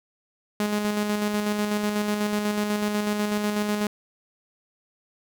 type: tone with tremolo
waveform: sawtooth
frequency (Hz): 208.6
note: G#3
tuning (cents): +8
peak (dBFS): -18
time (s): 0.6-3.87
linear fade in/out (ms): 2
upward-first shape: square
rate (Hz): 8.1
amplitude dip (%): 35
effects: none